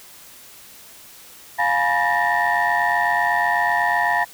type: tone cluster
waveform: sine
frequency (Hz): 703 / 842 / 972 / 1784 / 1872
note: F5 / G#5 / B5 / A6 / A#6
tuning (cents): +11 / +24 / -28 / +23 / +7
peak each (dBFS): -22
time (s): 1.58-4.25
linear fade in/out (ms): 20
effects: tanh soft clip ceiling -10 dBFS + white hiss -44 dBFS RMS until 4.33 s